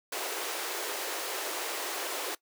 pink high-pass noise, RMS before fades -35 dBFS, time 0.12-2.35 s, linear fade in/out 5 ms, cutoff 340 Hz, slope 48 dB/octave, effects noise-tail reverb RT60 0.1 s tail -20 dB re dry

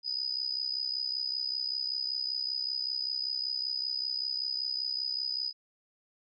sine tone with amplitude modulation, 4978 Hz, D#8, in tune, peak -27 dBFS, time 0.03-5.53 s, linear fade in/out 50 ms, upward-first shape sine, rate 65.2 Hz, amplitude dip 80%, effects none

